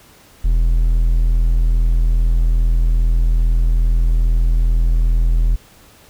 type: tone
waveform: triangle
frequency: 41.2 Hz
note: E1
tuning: in tune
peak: -9 dBFS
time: 0.44-5.56 s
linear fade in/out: 10 ms
effects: pink hiss -47 dBFS RMS until 6.09 s